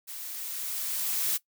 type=noise with level ramp; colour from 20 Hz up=blue; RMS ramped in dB=-40 to -27 dBFS; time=0.07-1.38 s; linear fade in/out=20 ms; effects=noise-tail reverb RT60 0.1 s tail -19 dB re dry